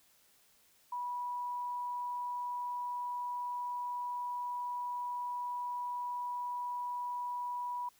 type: tone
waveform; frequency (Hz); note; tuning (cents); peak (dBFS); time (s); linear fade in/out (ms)
sine; 978; B5; -17; -35; 0.92-7.89; 5
effects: white hiss -67 dBFS RMS until 7.99 s